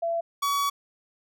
sine / 45% pulse tone pair in turn, 673 / 1131.8 Hz, E5 / C#6, +36 / +36 cents, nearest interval major sixth, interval 900 cents, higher second, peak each -24 / -23 dBFS, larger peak second, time 0.02-0.21 / 0.42-0.7 s, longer second, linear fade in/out 10 ms, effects none

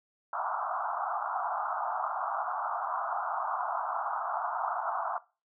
pink band-pass noise, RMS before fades -33 dBFS, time 0.33-5.18 s, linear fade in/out 2 ms, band 670 to 1400 Hz, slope 96 dB/octave, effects noise-tail reverb RT60 0.3 s tail -19 dB re dry

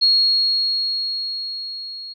sine tone with level ramp, 4300 Hz, C8, 47 cents sharp, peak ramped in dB -11 to -31 dBFS, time 0.01-2.14 s, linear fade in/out 20 ms, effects none

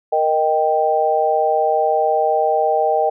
sine chord, Eb major, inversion second, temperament equal, 466.2 / 622.3 / 784 Hz, Bb4 / Eb5 / G5, 0 / 0 / 0 cents, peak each -20 / -18 / -17 dBFS, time 0.12-3.1 s, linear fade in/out 10 ms, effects none

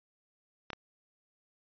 clicks, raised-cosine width 0.3 ms, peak -22 dBFS, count 2, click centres 0.703 / 0.732 s, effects resampled to 11025 Hz

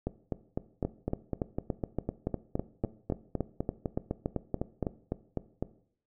two click trains, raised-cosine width 2 ms, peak -16 / -17 dBFS, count 15 / 23, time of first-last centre 0.85-4.827 / 0.07-5.626 s, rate 3.52 / 3.96 Hz, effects noise-tail reverb RT60 0.6 s tail -17 dB re dry

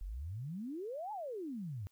sine exponential two-way sweep, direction up then down, 40.93 to 880 to 90.3 Hz, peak -39 dBFS, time 0.01-1.87 s, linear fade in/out 0 ms, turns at 1.12 s, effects white hiss -75 dBFS RMS until 1.91 s

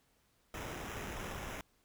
pink noise with sample-and-hold, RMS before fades -43 dBFS, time 0.54-1.61 s, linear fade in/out 2 ms, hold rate 4410 Hz, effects pink hiss -73 dBFS RMS until 1.84 s

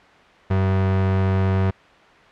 35% pulse tone, 95.3 Hz, G2, 48 cents flat, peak -15 dBFS, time 0.5-1.71 s, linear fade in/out 10 ms, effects white hiss -48 dBFS RMS until 2.31 s + low-pass 2000 Hz 12 dB/octave

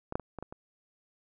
clicks, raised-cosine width 1 ms, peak -22 / -14 / -27 / -25 / -25 / -29 dBFS, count 6, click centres 0.124 / 0.155 / 0.197 / 0.387 / 0.426 / 0.525 s, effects none

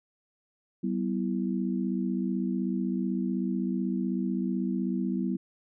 sine chord, E minor, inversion first, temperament equal with one note detuned, 190.97 / 246.9 / 329.6 Hz, G3 / B3 / E4, -45 / 0 / 0 cents, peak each -29 / -31 / -34 dBFS, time 0.83-5.37 s, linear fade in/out 10 ms, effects none

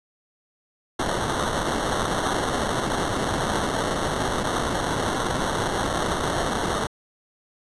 violet noise with sample-and-hold, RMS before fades -25 dBFS, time 0.99-6.87 s, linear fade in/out 5 ms, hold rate 2450 Hz, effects resampled to 24000 Hz

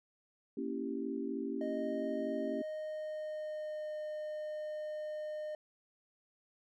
sine chord, A# diminished seventh, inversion none, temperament equal, 233.1 / 277.2 / 329.6 / 392 Hz, A#3 / C#4 / E4 / G4, 0 / 0 / 0 / 0 cents, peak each -41 / -39 / -43 / -41 dBFS, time 0.57-2.62 s, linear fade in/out 5 ms
triangle tone with pitch glide, 620 to 610.1 Hz, D#5 to D#5, -6 to -34 cents, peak -36 dBFS, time 1.61-5.55 s, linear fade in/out 2 ms, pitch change -28 cents, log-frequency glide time 2.61-3.97 s
effects none

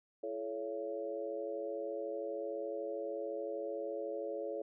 harmonic tone with a mistuned harmonic, 112 Hz, A2, 31 cents sharp, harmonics 3 / 4 / 5 / 6, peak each -45 / -41 / -40 / -48 dBFS, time 0.23-4.62 s, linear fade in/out 5 ms, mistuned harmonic 4, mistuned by -73 cents, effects none

